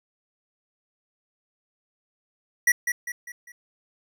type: tone with echo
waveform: square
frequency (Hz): 1936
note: B6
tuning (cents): -35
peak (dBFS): -16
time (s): 2.67-2.72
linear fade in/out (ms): 5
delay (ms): 200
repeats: 4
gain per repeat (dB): -7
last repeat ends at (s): 3.52
effects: none